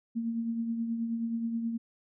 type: tone with tremolo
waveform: sine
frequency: 230 Hz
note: A#3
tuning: 23 cents flat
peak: -27 dBFS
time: 0.15-1.78 s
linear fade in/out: 20 ms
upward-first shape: triangle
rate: 9.4 Hz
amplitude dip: 50%
effects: none